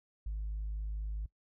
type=tone; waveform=sine; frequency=52.3 Hz; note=G#1; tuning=13 cents sharp; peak=-33 dBFS; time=0.26-1.26 s; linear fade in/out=5 ms; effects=noise-tail reverb RT60 0.1 s tail -21 dB re dry + tanh soft clip ceiling -32 dBFS